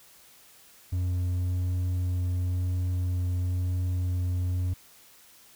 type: tone with hard clipping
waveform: sine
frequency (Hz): 90.1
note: F#2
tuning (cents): -45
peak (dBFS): -26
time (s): 0.92-4.74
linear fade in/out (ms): 10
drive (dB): 3
effects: white hiss -55 dBFS RMS until 5.55 s